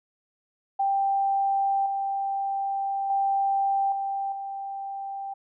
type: tone with level steps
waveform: sine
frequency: 787 Hz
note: G5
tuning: 7 cents sharp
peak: -21 / -25 / -21 / -26 / -31 dBFS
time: 0.79-5.34 s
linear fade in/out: 10 ms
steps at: 1.86 / 3.1 / 3.92 / 4.32 s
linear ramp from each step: 2 ms
effects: none